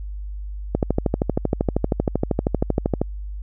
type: click train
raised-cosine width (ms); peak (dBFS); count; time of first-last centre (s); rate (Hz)
2; -5; 30; 0.75-3.016; 12.8
effects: added 50 Hz sine -28 dBFS peak until 3.42 s